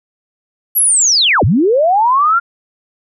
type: linear two-way sweep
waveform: sine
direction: down then up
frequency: 11840 to 78.9 to 1414 Hz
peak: -8 dBFS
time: 0.75-2.4 s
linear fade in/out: 20 ms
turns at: 1.44 s
effects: none